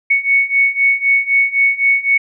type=beating tone pair; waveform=sine; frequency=2217 / 2220.9 Hz; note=C#7 / C#7; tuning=0 / +3 cents; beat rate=3.9 Hz; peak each=-15 / -13 dBFS; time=0.1-2.18 s; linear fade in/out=10 ms; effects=none